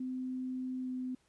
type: tone with pitch glide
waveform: sine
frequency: 256.5 to 254.7 Hz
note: C4 to C4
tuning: -34 to -46 cents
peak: -35 dBFS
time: 0-1.15 s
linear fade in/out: 5 ms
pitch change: -12 cents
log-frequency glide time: 0.82-0.89 s
effects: pink hiss -72 dBFS RMS until 1.28 s + resampled to 24000 Hz